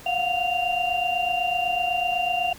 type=tone cluster; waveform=sine; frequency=702 / 730 / 2779 Hz; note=F5 / F#5 / F7; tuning=+9 / -24 / -9 cents; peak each=-26 dBFS; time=0.06-2.53 s; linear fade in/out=5 ms; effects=pink hiss -45 dBFS RMS until 2.58 s